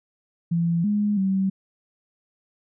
sine tone with pitch steps, 169 / 207.4 / 192.1 Hz, E3 / G#3 / G3, +43 / -2 / -35 cents, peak -19 dBFS, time 0.51-1.5 s, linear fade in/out 10 ms, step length 330 ms, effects none

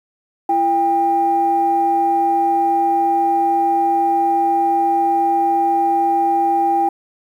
sine tone pair together, 336.8 / 798 Hz, E4 / G5, +37 / +31 cents, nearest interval octave + minor third, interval 1494 cents, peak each -20 / -13 dBFS, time 0.49-6.89 s, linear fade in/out 5 ms, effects tanh soft clip ceiling -6 dBFS + 8-bit

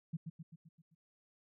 sine tone with echo, 162.6 Hz, E3, 23 cents flat, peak -35 dBFS, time 0.13-0.17 s, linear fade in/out 10 ms, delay 130 ms, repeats 6, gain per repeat -5 dB, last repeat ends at 0.95 s, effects none

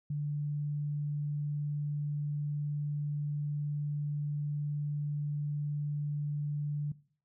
sine tone, 146.83 Hz, D3, in tune, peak -31 dBFS, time 0.1-6.92 s, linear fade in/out 5 ms, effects noise-tail reverb RT60 0.5 s tail -20 dB re dry

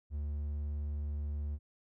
triangle tone, 73.42 Hz, D2, in tune, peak -32 dBFS, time 0.1-1.59 s, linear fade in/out 50 ms, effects none

